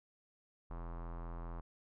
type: tone with low-pass filter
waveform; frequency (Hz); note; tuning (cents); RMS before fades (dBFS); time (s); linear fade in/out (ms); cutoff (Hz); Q
square; 42.36; E1; +48; -44; 0.7-1.61; 10; 1100; 2.9
effects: none